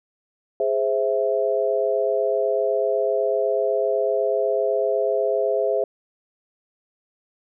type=chord; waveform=sine; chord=Ab augmented; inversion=none; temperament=equal; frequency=415.3 / 523.3 / 659.3 Hz; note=Ab4 / C5 / E5; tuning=0 / 0 / 0 cents; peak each=-23 dBFS; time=0.6-5.84 s; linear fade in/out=2 ms; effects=none